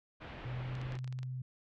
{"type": "low-pass noise", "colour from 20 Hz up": "pink", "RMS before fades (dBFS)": -47, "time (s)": [0.2, 0.98], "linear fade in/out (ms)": 20, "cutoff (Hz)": 3100, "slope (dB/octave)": 24}
{"type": "tone with pitch glide", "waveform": "sine", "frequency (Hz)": [124.6, 128.03], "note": ["B2", "C3"], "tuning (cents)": [16, -37], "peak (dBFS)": -37, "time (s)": [0.45, 1.42], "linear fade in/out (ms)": 5, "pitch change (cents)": 47, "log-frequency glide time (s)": [0.55, 0.77]}
{"type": "clicks", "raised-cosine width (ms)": 0.2, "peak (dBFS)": -34, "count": 10, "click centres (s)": [0.753, 0.815, 0.922, 0.954, 0.989, 1.044, 1.077, 1.126, 1.189, 1.231]}
{"effects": []}